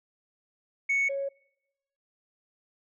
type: tone pair in turn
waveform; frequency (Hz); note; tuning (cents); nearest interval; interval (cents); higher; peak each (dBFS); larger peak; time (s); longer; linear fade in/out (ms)
sine; 2217 / 553; C#7 / C#5; 0 / -4; 2 octaves; 2404; first; -21 / -28; first; 0.89-1.09 / 1.09-1.29; neither; 10
effects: noise-tail reverb RT60 0.9 s tail -26 dB re dry + tanh soft clip ceiling -21 dBFS